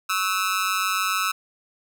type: tone with amplitude modulation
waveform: sawtooth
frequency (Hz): 1300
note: E6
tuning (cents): -24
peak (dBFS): -14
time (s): 0.09-1.32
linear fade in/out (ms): 10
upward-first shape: sine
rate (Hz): 193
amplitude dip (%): 90
effects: none